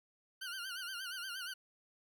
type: tone with vibrato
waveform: 20% pulse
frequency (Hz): 1477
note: F#6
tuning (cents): -3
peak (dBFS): -36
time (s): 0.41-1.54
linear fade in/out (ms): 10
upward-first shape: sine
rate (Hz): 8.5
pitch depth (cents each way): 110
effects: 13-bit